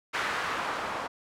blue noise with low-pass filter sweep, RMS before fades -32 dBFS, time 0.13-1.08 s, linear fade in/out 20 ms, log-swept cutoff 1600 to 970 Hz, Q 1.3, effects none

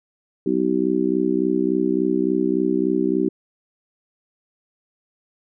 harmonic tone, 63.5 Hz, B1, 49 cents sharp, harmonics 3 / 4 / 5 / 6, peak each -26 / -24 / -21 / -22 dBFS, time 0.46-3.29 s, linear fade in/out 5 ms, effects none

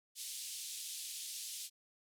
white band-pass noise, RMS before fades -45 dBFS, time 0.15-1.7 s, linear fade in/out 50 ms, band 3000 to 11000 Hz, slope 24 dB/octave, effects none

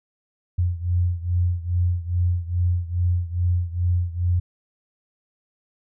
sine beating tone pair, 87.5 / 89.9 Hz, F2 / F#2, +4 / -49 cents, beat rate 2.4 Hz, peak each -21 / -24 dBFS, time 0.58-4.4 s, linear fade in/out 10 ms, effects none

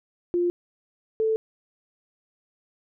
sine tone pair in turn, 350.3 / 441 Hz, F4 / A4, +5 / +4 cents, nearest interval major third, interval 399 cents, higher second, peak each -20 dBFS, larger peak neither, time 0.34-0.5 / 1.2-1.36 s, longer neither, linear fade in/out 0 ms, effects none

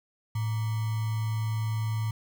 sine tone with sample-and-hold, 110 Hz, A2, in tune, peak -26 dBFS, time 0.35-2.11 s, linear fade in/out 5 ms, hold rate 1050 Hz, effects none

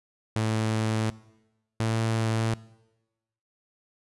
sawtooth tone pair in turn, 110 / 112.25 Hz, A2 / A2, 0 / +35 cents, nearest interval unison, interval 35 cents, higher second, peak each -20 dBFS, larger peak neither, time 0.36-1.1 / 1.8-2.54 s, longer neither, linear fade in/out 0 ms, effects noise-tail reverb RT60 1.0 s tail -21 dB re dry + resampled to 24000 Hz

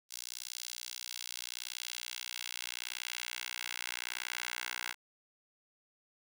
10% pulse tone with high-pass filter sweep, 60.8 Hz, B1, 26 cents flat, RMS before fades -42 dBFS, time 0.09-4.95 s, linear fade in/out 50 ms, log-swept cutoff 5000 to 1700 Hz, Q 1.2, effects none

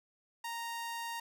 sawtooth tone, 930 Hz, A#5, 4 cents flat, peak -34 dBFS, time 0.44-1.2 s, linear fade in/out 5 ms, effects none

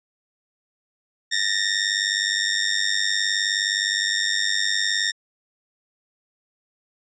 15% pulse ring-modulated tone, 1831 Hz, A#6, 32 cents flat, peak -11 dBFS, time 1.31-5.12 s, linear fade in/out 20 ms, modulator 49.7 Hz, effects resampled to 16000 Hz

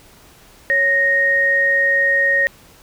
sine tone pair together, 553.6 / 1862 Hz, C#5 / A#6, -2 / -2 cents, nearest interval octave + major sixth, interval 2100 cents, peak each -22 / -13 dBFS, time 0.7-2.47 s, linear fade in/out 0 ms, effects pink hiss -47 dBFS RMS until 2.82 s

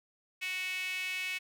sawtooth tone with high-pass filter, 370 Hz, F#4, in tune, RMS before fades -36 dBFS, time 0.41-1.39 s, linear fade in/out 20 ms, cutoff 2400 Hz, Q 9.3, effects none

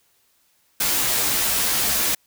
white noise with comb filter, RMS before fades -21 dBFS, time 0.8-2.15 s, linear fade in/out 5 ms, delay 12 ms, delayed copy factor -0.8, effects white hiss -63 dBFS RMS until 2.26 s

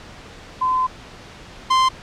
sine / 45% pulse tone pair in turn, 1025 / 1041.7 Hz, C6 / C6, -36 / -8 cents, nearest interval unison, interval 28 cents, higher second, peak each -16 / -13 dBFS, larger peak second, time 0.61-0.87 / 1.7-1.89 s, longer first, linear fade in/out 10 ms, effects pink hiss -40 dBFS RMS until 2.02 s + low-pass 5000 Hz 12 dB/octave

